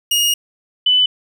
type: tone pair in turn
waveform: sawtooth / sine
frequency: 2863 / 2998 Hz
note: F7 / F#7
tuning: +42 / +22 cents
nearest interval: minor second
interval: 80 cents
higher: second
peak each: -10 dBFS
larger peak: neither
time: 0.11-0.34 / 0.86-1.06 s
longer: first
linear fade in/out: 5 ms
effects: none